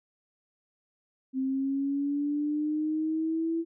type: linear sweep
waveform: sine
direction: up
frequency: 261.4 to 332.9 Hz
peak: -26 dBFS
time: 1.33-3.65 s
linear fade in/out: 50 ms
effects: none